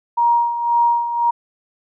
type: tone with tremolo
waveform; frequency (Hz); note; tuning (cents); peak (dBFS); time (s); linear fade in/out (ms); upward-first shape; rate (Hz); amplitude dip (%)
sine; 944; A#5; +22; -11; 0.17-1.31; 10; sine; 1.9; 65
effects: none